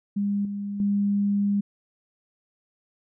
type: tone with level steps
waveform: sine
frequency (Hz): 202.1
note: G#3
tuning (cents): -47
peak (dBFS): -22 / -28 / -20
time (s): 0.16-1.61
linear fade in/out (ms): 10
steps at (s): 0.45 / 0.8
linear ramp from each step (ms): 2
effects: none